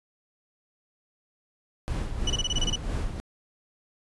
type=noise with tremolo; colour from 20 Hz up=brown; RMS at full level=-27 dBFS; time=1.88-3.2 s; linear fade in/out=0 ms; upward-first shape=sine; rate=3 Hz; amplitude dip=55%
type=tone bursts; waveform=35% pulse; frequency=2960 Hz; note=F#7; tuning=in tune; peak=-23 dBFS; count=9; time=2.27-2.758 s; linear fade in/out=5 ms; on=32 ms; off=25 ms
effects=resampled to 24000 Hz